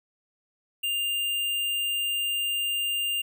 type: tone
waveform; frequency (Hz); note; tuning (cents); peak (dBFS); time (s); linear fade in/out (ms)
square; 2800; F7; +4; -26; 0.83-3.22; 10
effects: none